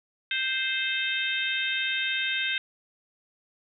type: harmonic tone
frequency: 523.3 Hz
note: C5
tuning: in tune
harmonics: 3 / 4 / 5 / 6 / 7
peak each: -31 / -33 / -31 / -33 / -32 dBFS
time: 0.31-2.58 s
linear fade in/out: 2 ms
effects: none